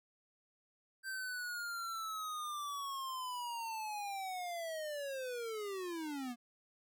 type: linear sweep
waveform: square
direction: down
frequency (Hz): 1568 to 233.1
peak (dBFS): -40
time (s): 1.03-6.36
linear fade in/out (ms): 50
effects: none